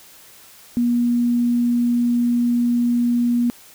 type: tone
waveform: sine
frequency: 240 Hz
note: B3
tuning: 49 cents flat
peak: -15 dBFS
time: 0.77-3.5 s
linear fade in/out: 0 ms
effects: white hiss -46 dBFS RMS until 3.74 s